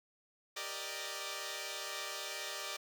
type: chord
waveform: 5% pulse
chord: Eb major seventh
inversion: first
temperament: equal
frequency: 392 / 466.2 / 587.3 / 622.3 Hz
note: G4 / Bb4 / D5 / Eb5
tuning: 0 / 0 / 0 / 0 cents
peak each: -36 / -36 / -32 / -34 dBFS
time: 0.56-2.77 s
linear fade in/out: 10 ms
effects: none